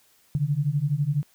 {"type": "beating tone pair", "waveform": "sine", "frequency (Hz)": [138.59, 150.59], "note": ["C#3", "D3"], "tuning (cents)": [0, 44], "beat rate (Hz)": 12, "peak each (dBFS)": [-25, -24], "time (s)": [0.35, 1.23], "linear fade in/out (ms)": 0, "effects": ["white hiss -61 dBFS RMS until 1.34 s"]}